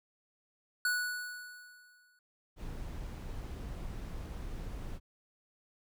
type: tone with exponential decay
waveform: square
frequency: 1473 Hz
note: F#6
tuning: 8 cents flat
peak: -28 dBFS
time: 0.85-2.19 s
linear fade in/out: 2 ms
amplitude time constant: 290 ms
type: noise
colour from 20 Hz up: brown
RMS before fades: -41 dBFS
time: 2.56-5 s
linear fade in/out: 50 ms
effects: none